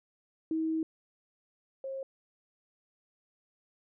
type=tone pair in turn; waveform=sine; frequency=320 / 536.9 Hz; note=D#4 / C5; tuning=+49 / +45 cents; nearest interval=major sixth; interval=896 cents; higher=second; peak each=-28 / -35 dBFS; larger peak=first; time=0.51-0.83 / 1.84-2.03 s; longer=first; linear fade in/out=2 ms; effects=none